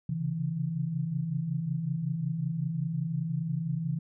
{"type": "tone cluster", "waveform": "sine", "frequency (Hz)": [133.6, 139.1, 164.3], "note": ["C3", "C#3", "E3"], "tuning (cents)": [36, 6, -5], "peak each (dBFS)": [-36, -35, -30], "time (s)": [0.09, 3.99], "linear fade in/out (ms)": 5, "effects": []}